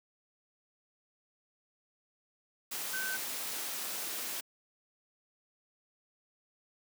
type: tone in noise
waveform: sine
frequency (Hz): 1529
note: G6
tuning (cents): -44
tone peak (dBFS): -35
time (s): 2.93-3.17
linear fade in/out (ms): 10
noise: white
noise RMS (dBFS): -38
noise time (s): 2.71-4.41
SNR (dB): 0
effects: high-pass 200 Hz 12 dB/octave